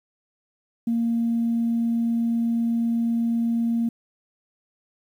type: tone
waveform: sine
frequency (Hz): 232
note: A#3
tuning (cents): -8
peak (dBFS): -19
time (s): 0.87-3.89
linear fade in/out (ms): 5
effects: tanh soft clip ceiling -15 dBFS + 9-bit